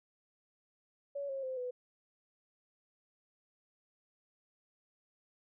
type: tone with pitch steps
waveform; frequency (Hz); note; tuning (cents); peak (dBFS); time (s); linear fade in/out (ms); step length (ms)
sine; 564 / 541 / 519 / 497.8; C#5 / C#5 / C5 / B4; +30 / -42 / -14 / +14; -36; 1.15-1.71; 10; 140
effects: none